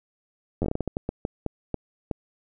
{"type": "slowing click train", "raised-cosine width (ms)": 2, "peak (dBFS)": -13, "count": 15, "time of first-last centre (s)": [0.62, 2.112], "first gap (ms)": 10, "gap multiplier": 1.32, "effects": []}